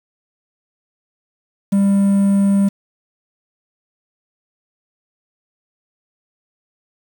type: tone with quantisation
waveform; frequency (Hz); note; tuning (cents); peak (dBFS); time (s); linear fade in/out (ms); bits
triangle; 198.4; G3; +21; -9; 1.72-2.69; 10; 6
effects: none